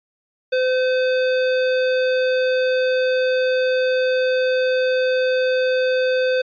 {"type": "tone", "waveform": "square", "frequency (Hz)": 512, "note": "C5", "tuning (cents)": -38, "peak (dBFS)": -17, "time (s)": [0.52, 6.42], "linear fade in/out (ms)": 10, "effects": ["resampled to 11025 Hz"]}